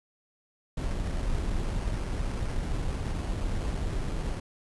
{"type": "noise with sample-and-hold", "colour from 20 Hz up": "brown", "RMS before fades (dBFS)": -30, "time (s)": [0.77, 4.4], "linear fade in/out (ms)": 5, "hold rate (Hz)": 3675, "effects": ["resampled to 24000 Hz"]}